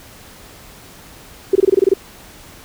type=tone bursts; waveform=sine; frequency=387 Hz; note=G4; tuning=22 cents flat; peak=-7 dBFS; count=9; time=1.53-1.938 s; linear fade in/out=5 ms; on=24 ms; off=24 ms; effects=pink hiss -41 dBFS RMS until 2.64 s